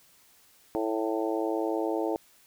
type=harmonic tone with a mistuned harmonic; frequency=110 Hz; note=A2; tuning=in tune; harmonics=3 / 4 / 5 / 6 / 7 / 8; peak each=-30 / -32 / -34 / -36 / -37 / -38 dBFS; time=0.75-2.16 s; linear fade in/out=0 ms; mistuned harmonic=8; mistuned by=+21 cents; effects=white hiss -60 dBFS RMS until 2.46 s